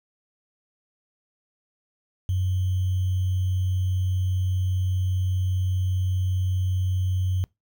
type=tone with sample-and-hold; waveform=sine; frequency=92.5 Hz; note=F#2; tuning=in tune; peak=-21 dBFS; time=2.29-7.44 s; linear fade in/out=0 ms; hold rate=3150 Hz; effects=noise-tail reverb RT60 0.2 s tail -24 dB re dry